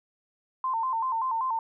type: tone with vibrato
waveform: sine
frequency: 970 Hz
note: B5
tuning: 31 cents flat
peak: -25 dBFS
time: 0.64-1.59 s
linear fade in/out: 2 ms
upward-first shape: square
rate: 5.2 Hz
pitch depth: 120 cents each way
effects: none